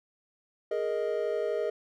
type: chord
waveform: triangle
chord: Ab suspended second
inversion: none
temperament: just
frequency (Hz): 415.3 / 467.2 / 623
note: Ab4 / Bb4 / Eb5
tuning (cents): 0 / +4 / +2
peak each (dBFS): -30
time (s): 0.71-1.7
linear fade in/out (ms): 5
effects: none